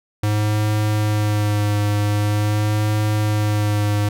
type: tone with vibrato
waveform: square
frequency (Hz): 105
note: G#2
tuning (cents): +19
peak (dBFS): -17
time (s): 0.23-4.09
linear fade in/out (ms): 5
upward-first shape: sine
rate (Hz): 0.45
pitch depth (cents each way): 23
effects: none